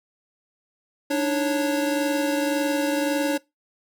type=tone cluster; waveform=square; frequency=293.2 / 315 / 553 Hz; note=D4 / D#4 / C#5; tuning=-3 / +21 / -4 cents; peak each=-24 / -32 / -26 dBFS; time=1.1-3.38 s; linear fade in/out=10 ms; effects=noise-tail reverb RT60 0.2 s tail -22 dB re dry